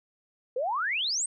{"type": "exponential sweep", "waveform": "sine", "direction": "up", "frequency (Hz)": [472, 8720], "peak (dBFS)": -26, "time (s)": [0.56, 1.26], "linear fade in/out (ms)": 5, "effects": []}